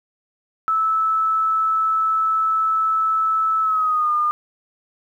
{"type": "tone with pitch glide", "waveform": "sine", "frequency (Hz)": [1308, 1213.4], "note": ["E6", "D#6"], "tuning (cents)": [-14, -44], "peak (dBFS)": -16, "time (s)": [0.68, 4.31], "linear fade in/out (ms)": 0, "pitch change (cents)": -130, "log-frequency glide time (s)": [3.61, 4.12], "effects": ["9-bit"]}